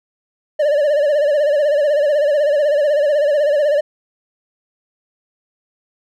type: tone with vibrato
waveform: triangle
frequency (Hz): 586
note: D5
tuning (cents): -4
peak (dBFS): -10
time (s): 0.59-3.81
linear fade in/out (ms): 10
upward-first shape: sine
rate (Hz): 16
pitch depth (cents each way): 82
effects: none